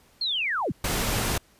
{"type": "linear sweep", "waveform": "sine", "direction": "down", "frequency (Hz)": [4357, 76.1], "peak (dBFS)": -24, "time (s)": [0.21, 0.72], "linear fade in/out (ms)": 5}
{"type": "noise", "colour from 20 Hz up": "pink", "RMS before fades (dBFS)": -26, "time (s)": [0.84, 1.38], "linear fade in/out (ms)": 5}
{"effects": ["pink hiss -59 dBFS RMS until 1.59 s", "resampled to 32000 Hz"]}